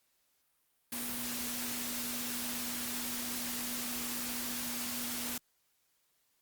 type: tone in noise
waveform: sine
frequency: 242.3 Hz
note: B3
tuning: 33 cents flat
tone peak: -43 dBFS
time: 0.92-5.38 s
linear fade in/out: 5 ms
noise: white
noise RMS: -38 dBFS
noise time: 0.92-5.38 s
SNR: -8 dB
effects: white hiss -75 dBFS RMS until 6.41 s + Opus 48 kbps